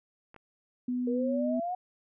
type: clicks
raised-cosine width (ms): 0.5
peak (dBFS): -35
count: 2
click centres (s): 0.344 / 0.363
type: tone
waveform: sine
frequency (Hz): 248.3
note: B3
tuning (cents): +9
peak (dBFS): -28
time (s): 0.88-1.6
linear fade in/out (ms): 5
type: exponential sweep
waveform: sine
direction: up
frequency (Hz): 466.2 to 740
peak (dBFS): -30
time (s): 1.07-1.75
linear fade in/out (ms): 5
effects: none